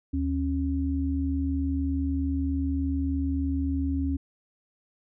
sine tone pair together, 76.6 / 273 Hz, D#2 / C#4, -27 / -26 cents, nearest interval octave + minor seventh, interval 2201 cents, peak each -27 dBFS, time 0.13-4.17 s, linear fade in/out 10 ms, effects none

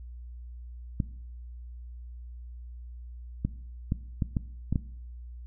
clicks, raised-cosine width 5 ms, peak -14 dBFS, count 7, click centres 1.002 / 3.45 / 3.921 / 4.222 / 4.368 / 4.726 / 4.758 s, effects noise-tail reverb RT60 0.7 s tail -19 dB re dry + added 60 Hz sine -40 dBFS peak until 5.46 s

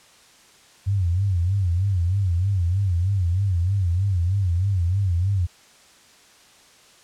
sine tone with vibrato, 92.5 Hz, F#2, in tune, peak -18 dBFS, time 0.86-5.47 s, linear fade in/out 20 ms, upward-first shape sine, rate 3.2 Hz, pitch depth 150 cents each way, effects white hiss -52 dBFS RMS until 7.03 s + low-pass 8000 Hz 12 dB/octave

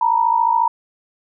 sine tone pair together, 911.8 / 966 Hz, A#5 / B5, -39 / -39 cents, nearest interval minor second, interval 100 cents, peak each -16 dBFS, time 0.01-0.68 s, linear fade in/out 5 ms, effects none

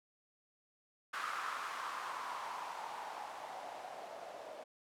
violet noise with low-pass filter sweep, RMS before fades -44 dBFS, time 1.13-4.64 s, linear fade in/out 10 ms, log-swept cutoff 1300 to 610 Hz, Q 4.4, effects none

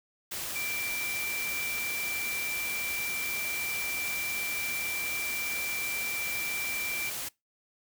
sine tone in noise, 2349 Hz, D7, in tune, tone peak -33 dBFS, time 0.55-7.1 s, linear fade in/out 10 ms, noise white, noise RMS -36 dBFS, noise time 0.31-7.29 s, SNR 0 dB, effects noise-tail reverb RT60 0.2 s tail -23 dB re dry

